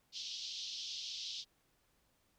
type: band-pass noise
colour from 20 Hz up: pink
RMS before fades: -44 dBFS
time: 0.12-1.45 s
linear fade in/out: 50 ms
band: 3100 to 5700 Hz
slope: 48 dB/octave
effects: pink hiss -75 dBFS RMS until 2.38 s